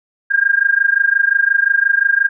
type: tone with amplitude modulation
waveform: sine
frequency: 1610 Hz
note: G6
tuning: 46 cents sharp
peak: -7 dBFS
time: 0.3-2.29 s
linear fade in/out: 20 ms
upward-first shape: sine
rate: 25.7 Hz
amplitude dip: 90%
effects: none